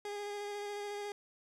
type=tone with vibrato; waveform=30% pulse; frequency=410.1 Hz; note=G#4; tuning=22 cents flat; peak=-36 dBFS; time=0.05-1.12 s; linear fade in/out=2 ms; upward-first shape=square; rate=14 Hz; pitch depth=12 cents each way; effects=low-pass 9000 Hz 12 dB/octave + 12-bit